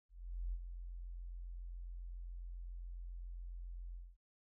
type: tone with ADSR envelope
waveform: sine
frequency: 43.65 Hz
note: F1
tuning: in tune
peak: -36 dBFS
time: 0.09-4.17 s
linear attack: 440 ms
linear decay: 48 ms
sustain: -8 dB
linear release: 230 ms
effects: none